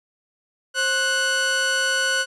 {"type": "tone pair together", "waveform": "sawtooth", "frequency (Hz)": [531.2, 1480], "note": ["C5", "F#6"], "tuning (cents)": [26, 0], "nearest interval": "octave + tritone", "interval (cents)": 1774, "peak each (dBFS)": [-24, -16], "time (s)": [0.74, 2.26], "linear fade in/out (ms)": 50, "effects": ["resampled to 22050 Hz"]}